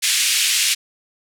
pink band-pass noise, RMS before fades -18 dBFS, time 0.02-0.75 s, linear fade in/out 20 ms, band 2300 to 11000 Hz, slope 24 dB/octave, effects none

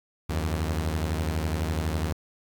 sawtooth beating tone pair, 77.78 / 89.78 Hz, D#2 / F2, 0 / +48 cents, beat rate 12 Hz, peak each -23 / -27 dBFS, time 0.29-2.13 s, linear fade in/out 10 ms, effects 9-bit

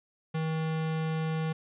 square tone, 159.3 Hz, D#3, 41 cents sharp, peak -29 dBFS, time 0.34-1.53 s, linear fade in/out 10 ms, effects resampled to 8000 Hz + 11-bit

